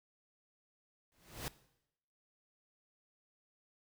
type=noise with exponential growth; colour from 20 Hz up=pink; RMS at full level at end=-38 dBFS; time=1.12-1.48 s; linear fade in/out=0 ms; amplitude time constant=78 ms; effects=noise-tail reverb RT60 0.8 s tail -18 dB re dry